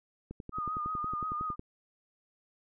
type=click train; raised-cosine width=3 ms; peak=-28 dBFS; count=15; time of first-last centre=0.31-1.594 s; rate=10.9 Hz
type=tone with vibrato; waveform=sine; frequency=1236 Hz; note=D#6; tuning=12 cents flat; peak=-32 dBFS; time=0.52-1.56 s; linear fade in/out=50 ms; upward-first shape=sine; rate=5.7 Hz; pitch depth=40 cents each way
effects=none